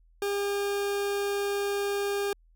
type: tone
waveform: 40% pulse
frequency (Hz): 403.1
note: G4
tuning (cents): +48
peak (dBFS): -26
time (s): 0.22-2.33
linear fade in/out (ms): 2
effects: added 41 Hz sine -57 dBFS peak until 2.55 s